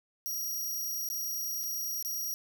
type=tone with dropouts; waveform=15% pulse; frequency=5710 Hz; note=F8; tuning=37 cents sharp; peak=-27 dBFS; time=0.26-2.34 s; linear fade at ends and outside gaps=0 ms; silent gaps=1.089-1.1 / 1.632-1.636 / 2.026-2.049 s; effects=none